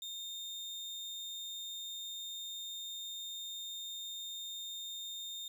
35% pulse tone, 3647 Hz, A#7, 39 cents flat, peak -39 dBFS, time 0.02-5.48 s, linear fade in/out 2 ms, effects none

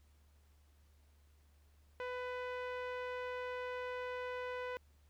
sawtooth tone with low-pass filter, 499.1 Hz, B4, 18 cents sharp, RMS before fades -42 dBFS, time 2-4.77 s, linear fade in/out 0 ms, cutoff 2200 Hz, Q 1.2, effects added 73 Hz sine -64 dBFS peak until 5.09 s + pink hiss -75 dBFS RMS until 5.09 s

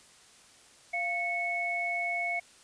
sine tone pair together, 694.2 / 2206 Hz, F5 / C#7, -11 / -9 cents, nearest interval octave + minor sixth, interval 2002 cents, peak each -34 / -30 dBFS, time 0.93-2.4 s, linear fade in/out 10 ms, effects white hiss -57 dBFS RMS until 2.63 s + resampled to 22050 Hz

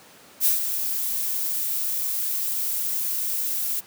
violet noise with ADSR envelope, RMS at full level -18 dBFS, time 0.4-3.81 s, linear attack 52 ms, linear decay 140 ms, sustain -8 dB, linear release 20 ms, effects pink hiss -49 dBFS RMS until 3.86 s + high-pass 200 Hz 12 dB/octave

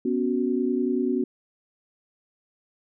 sine chord, B suspended second, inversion none, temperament equal, 246.9 / 277.2 / 370 Hz, B3 / C#4 / F#4, 0 / 0 / 0 cents, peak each -25 / -27 / -26 dBFS, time 0.05-1.24 s, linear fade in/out 5 ms, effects none

